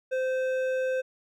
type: tone with hard clipping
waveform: sine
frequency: 518 Hz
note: C5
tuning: 17 cents flat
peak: -27 dBFS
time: 0.11-1.02 s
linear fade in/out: 20 ms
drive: 9 dB
effects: none